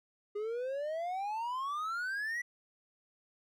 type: exponential sweep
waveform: triangle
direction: up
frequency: 407 to 1977 Hz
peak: -32 dBFS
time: 0.35-2.42 s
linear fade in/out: 10 ms
effects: none